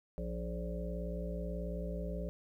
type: harmonic tone with a mistuned harmonic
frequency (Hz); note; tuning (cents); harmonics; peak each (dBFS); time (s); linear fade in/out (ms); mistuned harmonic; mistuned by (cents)
58.4; A#1; +4; 1 / 3 / 5 / 7 / 9 / 10; -39 / -41 / -52 / -47 / -46 / -46; 0.18-2.29; 0; 7; +49
effects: 12-bit